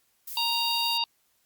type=noise; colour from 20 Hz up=violet; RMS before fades=-37 dBFS; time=0.27-0.98 s; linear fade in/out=10 ms
type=harmonic tone; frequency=932.3 Hz; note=A#5; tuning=in tune; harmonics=1 / 3 / 4 / 5; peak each=-30 / -30 / -30 / -30 dBFS; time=0.37-1.04 s; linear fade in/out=2 ms
effects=white hiss -69 dBFS RMS until 1.45 s + Opus 48 kbps